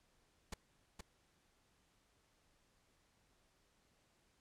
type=noise with echo; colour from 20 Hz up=pink; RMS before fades=-44 dBFS; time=0.52-0.54 s; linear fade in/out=5 ms; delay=470 ms; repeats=1; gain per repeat=-5 dB; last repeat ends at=1.01 s; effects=pink hiss -75 dBFS RMS until 4.4 s + low-pass 10000 Hz 12 dB/octave